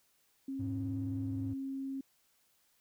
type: tone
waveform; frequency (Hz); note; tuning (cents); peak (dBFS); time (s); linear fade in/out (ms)
sine; 270; C#4; -45; -36; 0.48-2.01; 5
type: tone with vibrato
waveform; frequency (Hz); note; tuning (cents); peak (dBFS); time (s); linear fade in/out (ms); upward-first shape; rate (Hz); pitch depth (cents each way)
triangle; 103.83; G#2; 0; -35; 0.59-1.54; 10; square; 19; 99
effects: white hiss -72 dBFS RMS until 2.8 s